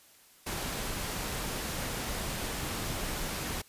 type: noise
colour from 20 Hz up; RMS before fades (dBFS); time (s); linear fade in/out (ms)
pink; -35; 0.46-3.62; 10
effects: white hiss -59 dBFS RMS until 3.68 s + resampled to 32000 Hz